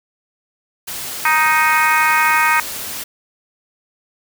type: noise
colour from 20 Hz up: white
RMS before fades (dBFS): -27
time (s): 0.87-3.04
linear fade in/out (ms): 10
type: harmonic tone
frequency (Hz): 311.8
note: D#4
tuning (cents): +4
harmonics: 3 / 4 / 5 / 6 / 7 / 8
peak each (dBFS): -17 / -18 / -19 / -20 / -20 / -21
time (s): 1.25-2.6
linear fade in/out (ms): 2
effects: none